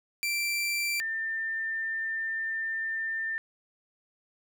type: tone pair in turn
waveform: sawtooth / sine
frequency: 2349 / 1795.6 Hz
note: D7 / A6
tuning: 0 / +35 cents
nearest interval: perfect fourth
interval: 465 cents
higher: first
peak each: -24 / -29 dBFS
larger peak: first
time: 0.23-1 / 1-3.38 s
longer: second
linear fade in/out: 0 ms
effects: none